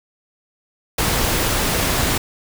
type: noise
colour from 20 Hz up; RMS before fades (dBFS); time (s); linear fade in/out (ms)
pink; -19; 0.98-2.18; 5
effects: none